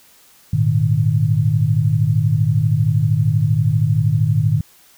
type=chord; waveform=sine; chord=Ab suspended second; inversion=none; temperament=equal with one note detuned; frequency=103.83 / 116.54 / 152.1 Hz; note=Ab2 / Bb2 / Eb3; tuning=0 / 0 / -39 cents; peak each=-18 / -17 / -17 dBFS; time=0.53-4.61 s; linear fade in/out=5 ms; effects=white hiss -50 dBFS RMS until 4.97 s